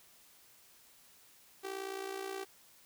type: tone with amplitude modulation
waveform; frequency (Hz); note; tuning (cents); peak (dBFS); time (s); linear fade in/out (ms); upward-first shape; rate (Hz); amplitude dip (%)
sawtooth; 387.3; G4; -21; -32; 1.63-2.45; 20; sine; 59; 70
effects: white hiss -62 dBFS RMS until 2.85 s